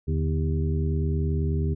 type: harmonic tone with a mistuned harmonic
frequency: 79.4 Hz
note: D#2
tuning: 36 cents sharp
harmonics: 1 / 2 / 3 / 4 / 5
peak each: -24 / -27 / -34 / -38 / -34 dBFS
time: 0.07-1.75 s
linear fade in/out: 20 ms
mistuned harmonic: 2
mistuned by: -100 cents
effects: none